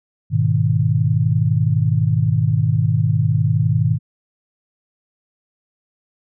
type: chord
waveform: sine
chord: G# minor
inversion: none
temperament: equal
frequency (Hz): 103.83 / 123.47 / 155.56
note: G#2 / B2 / D#3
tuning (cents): 0 / 0 / 0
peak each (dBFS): -18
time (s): 0.3-3.99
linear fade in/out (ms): 50
effects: none